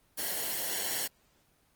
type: noise with comb filter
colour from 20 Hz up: white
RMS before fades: -33 dBFS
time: 0.17-1.08 s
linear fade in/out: 20 ms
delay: 0.81 ms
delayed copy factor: -0.65
effects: pink hiss -68 dBFS RMS until 1.75 s + Opus 24 kbps